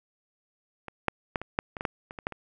clicks, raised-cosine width 0.5 ms, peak -23 / -8 / -12 / -21 / -9 / -21 / -17 / -11 / -25 / -23 / -13 / -24 dBFS, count 12, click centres 0.883 / 1.083 / 1.358 / 1.416 / 1.589 / 1.768 / 1.809 / 1.852 / 2.109 / 2.188 / 2.269 / 2.323 s, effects none

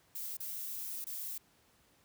violet noise with dropouts, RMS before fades -41 dBFS, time 0.15-1.38 s, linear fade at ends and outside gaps 5 ms, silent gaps 0.37-0.401 / 1.044-1.067 s, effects pink hiss -68 dBFS RMS until 2.04 s + high-pass 60 Hz 12 dB/octave

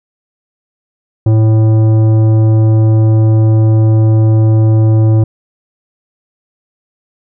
sine tone with tanh clipping, 110 Hz, A2, in tune, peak -7 dBFS, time 1.26-5.24 s, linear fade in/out 5 ms, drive 12 dB, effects none

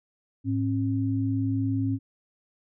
sine tone pair together, 107.15 / 270 Hz, A2 / C#4, -45 / -45 cents, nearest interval octave + major third, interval 1600 cents, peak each -26 dBFS, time 0.44-1.99 s, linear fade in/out 50 ms, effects none

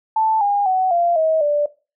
sine tone with pitch steps, 880 / 811.6 / 748.6 / 690.4 / 636.8 / 587.3 Hz, A5 / G#5 / F#5 / F5 / D#5 / D5, 0 / -40 / +20 / -20 / +40 / 0 cents, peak -14 dBFS, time 0.16-1.66 s, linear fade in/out 5 ms, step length 250 ms, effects noise-tail reverb RT60 0.3 s tail -18 dB re dry

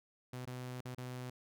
sawtooth tone with dropouts, 125.9 Hz, B2, 34 cents sharp, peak -38 dBFS, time 0.33-1.3 s, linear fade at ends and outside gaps 5 ms, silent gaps 0.454-0.472 / 0.808-0.852 / 0.948-0.979 s, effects none

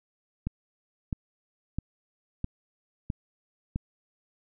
click train, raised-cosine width 5 ms, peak -17 dBFS, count 6, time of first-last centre 0.47-3.759 s, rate 1.52 Hz, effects none

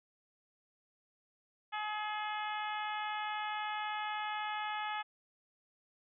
harmonic tone, 423.8 Hz, G#4, 35 cents sharp, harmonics 2 / 3 / 4 / 5 / 6 / 7 / 8, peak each -38 / -42 / -44 / -46 / -48 / -49 / -50 dBFS, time 1.72-5.03 s, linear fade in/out 20 ms, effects none

